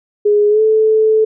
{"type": "tone with pitch glide", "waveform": "sine", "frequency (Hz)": [415.3, 436.5], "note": ["G#4", "A4"], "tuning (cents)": [0, -14], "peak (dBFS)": -8, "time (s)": [0.25, 1.25], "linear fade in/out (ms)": 10, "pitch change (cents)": 86, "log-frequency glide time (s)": [0.49, 0.61], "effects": []}